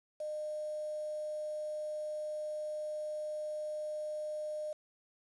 sine tone with quantisation, 609 Hz, D#5, 37 cents flat, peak -36 dBFS, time 0.2-4.73 s, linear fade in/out 5 ms, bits 9, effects resampled to 22050 Hz

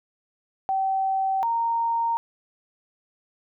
sine tone pair in turn, 770 / 925.3 Hz, G5 / A#5, -31 / -13 cents, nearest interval minor third, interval 318 cents, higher second, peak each -21 dBFS, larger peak neither, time 0.69-1.43 / 1.43-2.17 s, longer neither, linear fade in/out 0 ms, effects none

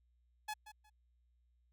sawtooth tone with echo, 850 Hz, G#5, 40 cents sharp, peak -35 dBFS, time 0.48-0.54 s, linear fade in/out 10 ms, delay 180 ms, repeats 2, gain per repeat -13 dB, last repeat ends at 0.9 s, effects added 60 Hz sine -70 dBFS peak until 1.72 s

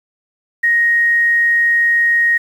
sine tone, 1873 Hz, A#6, 8 cents sharp, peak -10 dBFS, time 0.63-2.38 s, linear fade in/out 10 ms, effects 7-bit

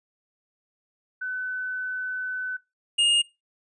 sine / square tone pair in turn, 1508 / 2840 Hz, F#6 / F7, +32 / +28 cents, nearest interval major seventh, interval 1096 cents, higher second, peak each -28 / -19 dBFS, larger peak second, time 1.21-2.57 / 2.98-3.22 s, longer first, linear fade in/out 10 ms, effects noise-tail reverb RT60 0.2 s tail -18 dB re dry + resampled to 22050 Hz

